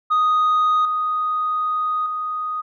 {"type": "tone with level steps", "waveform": "sine", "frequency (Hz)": 1244.5, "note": "D#6", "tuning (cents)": 0, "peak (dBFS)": [-12, -18, -22], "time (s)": [0.1, 2.62], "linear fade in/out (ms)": 20, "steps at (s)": [0.85, 2.06], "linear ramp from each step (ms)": 2, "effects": ["tanh soft clip ceiling -13 dBFS"]}